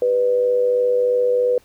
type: tone with amplitude modulation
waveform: sine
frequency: 494.3 Hz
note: B4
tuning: 1 cent sharp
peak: -12 dBFS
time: 0.02-1.58 s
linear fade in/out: 2 ms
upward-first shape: sine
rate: 103 Hz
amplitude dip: 50%
effects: pink hiss -55 dBFS RMS until 1.64 s